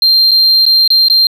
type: tone with dropouts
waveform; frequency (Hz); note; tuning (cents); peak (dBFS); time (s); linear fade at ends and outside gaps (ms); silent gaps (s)
sine; 4173; C8; -5; -3; 0.02-1.27; 2; 0.31-0.315 / 0.654-0.663 / 0.877-0.903 / 1.084-1.099
effects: tanh soft clip ceiling -4 dBFS